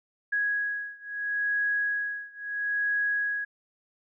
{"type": "beating tone pair", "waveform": "sine", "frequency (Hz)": [1661.2, 1661.95], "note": ["G#6", "G#6"], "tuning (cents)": [0, 1], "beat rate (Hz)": 0.75, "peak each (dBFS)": [-29, -30], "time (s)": [0.32, 3.45], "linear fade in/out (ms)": 10, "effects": []}